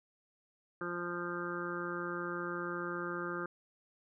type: harmonic tone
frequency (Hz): 174.6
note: F3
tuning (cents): 0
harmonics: 1 / 2 / 3 / 5 / 6 / 7 / 8 / 9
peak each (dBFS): -45 / -40 / -46 / -52 / -52 / -42 / -44 / -44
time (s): 0.81-3.46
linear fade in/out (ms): 2
effects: none